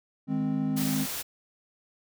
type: chord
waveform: triangle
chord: Ab major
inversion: second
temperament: equal with one note detuned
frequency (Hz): 155.56 / 206.9 / 261.6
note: Eb3 / Ab3 / C4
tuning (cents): 0 / -6 / 0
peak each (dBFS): -30 / -29 / -26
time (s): 0.27-1.07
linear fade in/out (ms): 50
type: noise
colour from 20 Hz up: white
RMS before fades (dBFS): -34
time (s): 0.76-1.23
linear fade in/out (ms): 20
effects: none